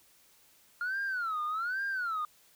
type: tone with vibrato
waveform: sine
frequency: 1396.9 Hz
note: F6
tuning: in tune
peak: -29 dBFS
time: 0.81-2.25 s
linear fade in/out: 2 ms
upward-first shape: sine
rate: 1.2 Hz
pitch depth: 240 cents each way
effects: tanh soft clip ceiling -28 dBFS + white hiss -63 dBFS RMS until 2.55 s